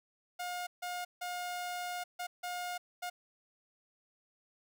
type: tone bursts at uneven times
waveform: sawtooth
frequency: 714 Hz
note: F5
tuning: 38 cents sharp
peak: -33 dBFS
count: 6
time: 0.39-0.67 / 0.82-1.05 / 1.21-2.04 / 2.19-2.27 / 2.43-2.78 / 3.02-3.1 s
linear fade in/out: 10 ms
effects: none